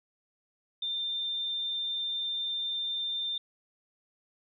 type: tone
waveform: sine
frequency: 3592 Hz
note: A7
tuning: 35 cents sharp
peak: -30 dBFS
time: 0.82-3.38 s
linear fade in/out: 5 ms
effects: none